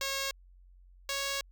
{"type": "tone pair in turn", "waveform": "5% pulse", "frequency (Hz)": [545, 552.9], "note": ["C#5", "C#5"], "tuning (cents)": [-29, -5], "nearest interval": "unison", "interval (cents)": 24, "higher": "second", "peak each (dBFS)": -20, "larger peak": "neither", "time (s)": [[0.01, 0.31], [1.09, 1.41]], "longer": "second", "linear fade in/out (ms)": 2, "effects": ["added 45 Hz sine -54 dBFS peak until 1.51 s"]}